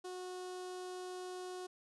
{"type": "tone with notch filter", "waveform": "sawtooth", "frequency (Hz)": 365.5, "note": "F#4", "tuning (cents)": -21, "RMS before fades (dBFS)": -45, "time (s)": [0.04, 1.67], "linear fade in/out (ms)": 10, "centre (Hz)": 2100, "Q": 1.3, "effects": ["resampled to 24000 Hz"]}